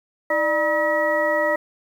harmonic tone with a mistuned harmonic, 320 Hz, D#4, 49 cents sharp, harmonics 1 / 2 / 3 / 4 / 6, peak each -30 / -20 / -27 / -29 / -23 dBFS, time 0.3-1.56 s, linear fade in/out 5 ms, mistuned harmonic 2, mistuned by -120 cents, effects 8-bit

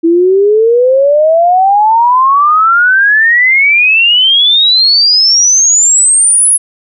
sine exponential sweep, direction up, 325.5 to 10700 Hz, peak -4 dBFS, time 0.03-6.58 s, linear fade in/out 20 ms, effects none

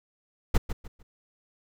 brown noise with echo, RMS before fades -17 dBFS, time 0.54-0.58 s, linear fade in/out 10 ms, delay 150 ms, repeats 3, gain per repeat -11 dB, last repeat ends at 1.03 s, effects none

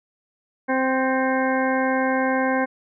harmonic tone with a mistuned harmonic, 261.6 Hz, C4, in tune, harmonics 1 / 2 / 3 / 4 / 6 / 7 / 8, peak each -23 / -24 / -26 / -29 / -27 / -33 / -33 dBFS, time 0.68-2.66 s, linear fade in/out 20 ms, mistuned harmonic 8, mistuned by +43 cents, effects none

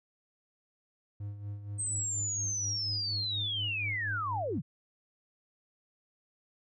triangle tone with tremolo, 102.2 Hz, G#2, 27 cents flat, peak -33 dBFS, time 1.2-4.59 s, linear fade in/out 5 ms, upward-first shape sine, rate 4.2 Hz, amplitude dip 60%
sine linear sweep, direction down, 8350 to 103.83 Hz, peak -31 dBFS, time 1.78-4.62 s, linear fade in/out 20 ms
effects none

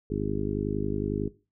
harmonic tone, 51 Hz, G#1, 31 cents flat, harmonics 1 / 2 / 3 / 4 / 5 / 6 / 7 / 8, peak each -35 / -35 / -35 / -35 / -35 / -35 / -35 / -35 dBFS, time 0.1-1.28 s, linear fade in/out 5 ms, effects noise-tail reverb RT60 0.3 s tail -18 dB re dry

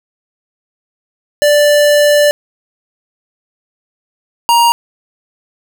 square tone pair in turn, 587.3 / 940.5 Hz, D5 / A#5, 0 / +15 cents, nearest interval minor sixth, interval 815 cents, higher second, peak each -7 / -7 dBFS, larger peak neither, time 1.42-2.31 / 4.49-4.72 s, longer first, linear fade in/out 0 ms, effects none

